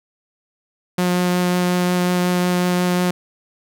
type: tone with vibrato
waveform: sawtooth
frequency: 179.1 Hz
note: F3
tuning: 44 cents sharp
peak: -12 dBFS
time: 0.98-3.11 s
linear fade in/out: 5 ms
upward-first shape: triangle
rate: 5.5 Hz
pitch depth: 9 cents each way
effects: none